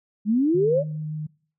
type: exponential sweep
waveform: sine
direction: up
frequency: 200 to 600 Hz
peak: -17 dBFS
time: 0.25-0.84 s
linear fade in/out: 50 ms
type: tone with vibrato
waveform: sine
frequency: 153.8 Hz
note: D#3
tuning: 20 cents flat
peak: -27 dBFS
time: 0.54-1.27 s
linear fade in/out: 10 ms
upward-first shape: sine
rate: 7 Hz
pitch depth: 9 cents each way
effects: noise-tail reverb RT60 0.5 s tail -24 dB re dry